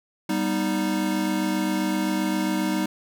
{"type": "chord", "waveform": "square", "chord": "G augmented", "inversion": "none", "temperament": "equal with one note detuned", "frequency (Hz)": [196, 243.7, 311.1], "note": ["G3", "B3", "D#4"], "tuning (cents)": [0, -23, 0], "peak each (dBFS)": [-27, -31, -26], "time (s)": [0.29, 2.86], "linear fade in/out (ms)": 5, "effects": []}